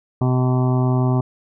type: harmonic tone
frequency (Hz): 127.1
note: C3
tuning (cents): -50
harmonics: 1 / 2 / 3 / 5 / 6 / 7 / 8 / 9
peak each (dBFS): -16 / -22 / -26 / -30 / -32 / -33 / -34 / -35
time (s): 0.21-1.21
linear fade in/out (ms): 5
effects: none